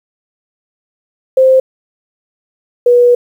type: tone pair in turn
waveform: sine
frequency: 523 / 486.1 Hz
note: C5 / B4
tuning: -1 / -28 cents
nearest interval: minor second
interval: 127 cents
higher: first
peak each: -4 dBFS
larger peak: neither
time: 1.37-1.6 / 2.86-3.15 s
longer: second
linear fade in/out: 5 ms
effects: 7-bit